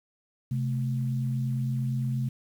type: tone pair together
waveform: sine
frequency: 131.11 / 219.8 Hz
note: C3 / A3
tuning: +4 / -2 cents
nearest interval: major sixth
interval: 894 cents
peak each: -26 / -34 dBFS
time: 0.51-2.29 s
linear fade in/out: 5 ms
effects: 9-bit